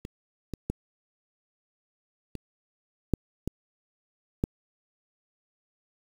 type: clicks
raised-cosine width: 3 ms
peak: -25 / -21 / -15 / -23 / -9 / -16 / -11 dBFS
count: 7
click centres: 0.051 / 0.537 / 0.7 / 2.353 / 3.137 / 3.476 / 4.439 s
effects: 7-bit